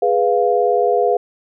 sine chord, F diminished, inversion first, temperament equal, 415.3 / 493.9 / 698.5 Hz, Ab4 / Cb5 / F5, 0 / 0 / 0 cents, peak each -17 dBFS, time 0.02-1.17 s, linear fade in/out 5 ms, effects none

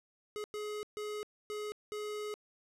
square tone bursts at uneven times, 420.8 Hz, G#4, 23 cents sharp, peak -38 dBFS, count 5, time 0.36-0.44 / 0.54-0.83 / 0.97-1.23 / 1.5-1.72 / 1.92-2.34 s, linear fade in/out 0 ms, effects low-pass 11000 Hz 12 dB/octave

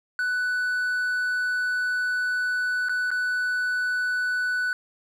triangle tone with dropouts, 1489 Hz, F#6, 11 cents sharp, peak -21 dBFS, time 0.19-4.73 s, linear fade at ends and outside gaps 1 ms, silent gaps 2.886-2.894 / 3.105-3.114 s, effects none

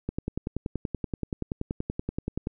click train, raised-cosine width 3 ms, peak -16 dBFS, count 26, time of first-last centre 0.09-2.471 s, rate 10.5 Hz, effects none

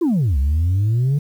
sine exponential two-way sweep, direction down then up, 370 to 65.41 to 148.6 Hz, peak -12 dBFS, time 0.01-1.19 s, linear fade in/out 10 ms, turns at 0.38 s, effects tanh soft clip ceiling -13 dBFS + 8-bit

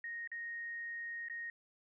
sine tone with dropouts, 1864.7 Hz, A#6, in tune, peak -40 dBFS, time 0.04-1.5 s, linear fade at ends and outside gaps 2 ms, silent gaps 0.275-0.316 / 1.285-1.298 s, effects none

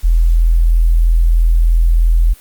sine tone, 41.55 Hz, E1, 15 cents sharp, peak -7 dBFS, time 0.03-2.34 s, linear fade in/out 20 ms, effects white hiss -43 dBFS RMS until 2.4 s + Opus 48 kbps

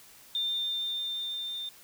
sine tone with level ramp, 3603 Hz, A7, 40 cents sharp, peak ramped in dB -27 to -34 dBFS, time 0.35-1.69 s, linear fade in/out 2 ms, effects white hiss -54 dBFS RMS until 1.83 s

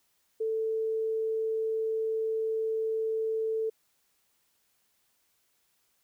sine tone, 442.9 Hz, A4, 11 cents sharp, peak -27 dBFS, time 0.4-3.7 s, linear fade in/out 10 ms, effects white hiss -72 dBFS RMS until 6.03 s

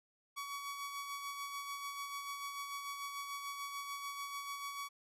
sawtooth tone with tremolo, 1129 Hz, C#6, 31 cents sharp, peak -36 dBFS, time 0.36-4.89 s, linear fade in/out 20 ms, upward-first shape sine, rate 6.8 Hz, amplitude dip 40%, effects resampled to 32000 Hz

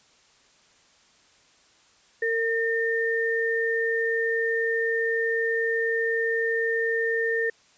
sine tone pair together, 457.2 / 1816 Hz, A#4 / A#6, -34 / -46 cents, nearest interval 2 octaves, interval 2388 cents, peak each -25 dBFS, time 2.22-7.5 s, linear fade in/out 5 ms, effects white hiss -59 dBFS RMS until 7.77 s + resampled to 16000 Hz

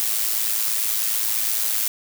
blue noise with amplitude modulation, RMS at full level -20 dBFS, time 0-1.88 s, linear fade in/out 0 ms, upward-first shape sine, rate 109 Hz, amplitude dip 55%, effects none

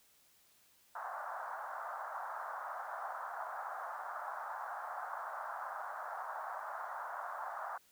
pink band-pass noise, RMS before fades -43 dBFS, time 0.95-7.78 s, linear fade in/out 5 ms, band 670 to 1500 Hz, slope 48 dB/octave, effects white hiss -68 dBFS RMS until 7.91 s

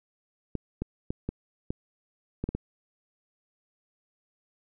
clicks, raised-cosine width 3 ms, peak -17 dBFS, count 8, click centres 0.553 / 0.82 / 1.105 / 1.29 / 1.705 / 2.44 / 2.49 / 2.55 s, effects none

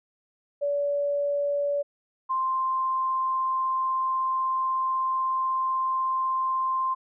sine tone pair in turn, 573 / 1047.3 Hz, D5 / C6, -43 / +1 cents, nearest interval minor seventh, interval 1044 cents, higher second, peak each -23 dBFS, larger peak neither, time 0.61-1.83 / 2.29-6.95 s, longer second, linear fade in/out 20 ms, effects none

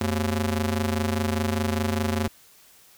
sawtooth ring-modulated tone, 155.56 Hz, D#3, in tune, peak -16 dBFS, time 0.01-2.28 s, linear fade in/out 2 ms, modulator 65.3 Hz, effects white hiss -54 dBFS RMS until 2.97 s

